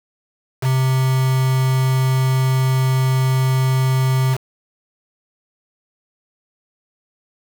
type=tone with quantisation; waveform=triangle; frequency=130.81 Hz; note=C3; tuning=in tune; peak=-12 dBFS; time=0.61-4.38 s; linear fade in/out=50 ms; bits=4; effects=none